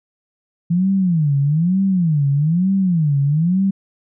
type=tone with vibrato; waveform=sine; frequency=164.81 Hz; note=E3; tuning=in tune; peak=-13 dBFS; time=0.7-3.71 s; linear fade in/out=10 ms; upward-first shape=sine; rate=1.1 Hz; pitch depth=290 cents each way; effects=none